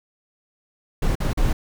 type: noise with dropouts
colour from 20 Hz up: brown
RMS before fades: -20 dBFS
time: 1.02-1.53 s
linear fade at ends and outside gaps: 5 ms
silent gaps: 1.154-1.202 / 1.333-1.373 s
effects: none